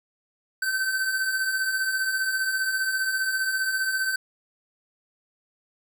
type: beating tone pair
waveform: square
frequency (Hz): 1527 / 1542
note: G6 / G6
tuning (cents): -46 / -29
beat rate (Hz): 15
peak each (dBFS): -33 / -25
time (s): 0.62-4.16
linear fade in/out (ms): 5
effects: 9-bit